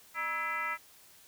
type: tone with frequency modulation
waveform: sine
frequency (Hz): 1662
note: G#6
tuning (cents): +1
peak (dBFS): -31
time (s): 0.14-0.78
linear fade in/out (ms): 50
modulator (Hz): 352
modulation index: 1.9
effects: white hiss -58 dBFS RMS until 1.27 s